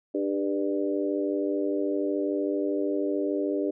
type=harmonic tone with a mistuned harmonic; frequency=99.1 Hz; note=G2; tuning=19 cents sharp; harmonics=3 / 4 / 5 / 6; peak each=-28 / -29 / -33 / -33 dBFS; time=0.14-3.71 s; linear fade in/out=10 ms; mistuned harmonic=5; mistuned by=-21 cents; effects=none